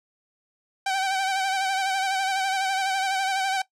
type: tone with vibrato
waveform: sawtooth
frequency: 770 Hz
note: G5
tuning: 31 cents flat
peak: -19 dBFS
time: 0.86-3.62 s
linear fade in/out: 5 ms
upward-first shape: sine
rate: 12 Hz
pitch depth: 45 cents each way
effects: noise-tail reverb RT60 0.1 s tail -18 dB re dry + low-pass 8000 Hz 12 dB/octave